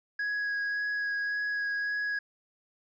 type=tone with vibrato; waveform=triangle; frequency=1661.2 Hz; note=G#6; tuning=in tune; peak=-27 dBFS; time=0.19-2.19 s; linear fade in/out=5 ms; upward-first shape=sine; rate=1.8 Hz; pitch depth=10 cents each way; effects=resampled to 16000 Hz